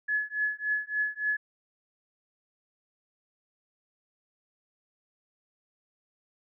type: tone with tremolo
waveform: sine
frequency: 1704 Hz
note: G#6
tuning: 44 cents sharp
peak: -23 dBFS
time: 0.08-1.37 s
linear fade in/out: 10 ms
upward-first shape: triangle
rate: 3.5 Hz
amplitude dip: 100%
effects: none